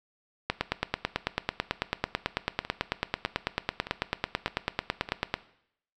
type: two click trains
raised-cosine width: 0.3 ms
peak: -9 / -20 dBFS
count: 45 / 6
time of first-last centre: 0.5-5.34 / 2.04-5.089 s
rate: 9.09 / 1.64 Hz
effects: noise-tail reverb RT60 0.7 s tail -17 dB re dry